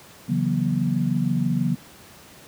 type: chord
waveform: sine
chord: F# dominant seventh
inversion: second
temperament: equal with one note detuned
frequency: 138.59 / 164.81 / 185 / 239.1 Hz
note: C#3 / E3 / F#3 / A#3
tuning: 0 / 0 / 0 / +44 cents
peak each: -25 dBFS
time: 0.28-1.76 s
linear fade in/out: 20 ms
effects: pink hiss -47 dBFS RMS until 2.47 s + high-pass 80 Hz 12 dB/octave